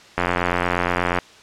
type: click train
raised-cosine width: 0.5 ms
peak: -4 dBFS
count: 90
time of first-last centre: 0.18-1.187 s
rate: 88.4 Hz
effects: white hiss -46 dBFS RMS until 1.42 s + low-pass 5000 Hz 12 dB/octave